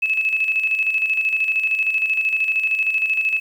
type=tone with tremolo; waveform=sine; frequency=2597 Hz; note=E7; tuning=26 cents flat; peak=-15 dBFS; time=0.02-3.4 s; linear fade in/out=10 ms; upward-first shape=square; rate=13 Hz; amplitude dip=50%; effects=8-bit